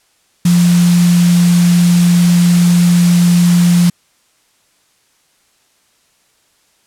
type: tone in noise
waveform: sine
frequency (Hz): 174.61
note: F3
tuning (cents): 0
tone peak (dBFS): -6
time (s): 0.45-3.9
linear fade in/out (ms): 5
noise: white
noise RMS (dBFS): -21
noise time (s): 0.45-3.9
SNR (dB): +12
effects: white hiss -56 dBFS RMS until 6.86 s + low-pass 10000 Hz 12 dB/octave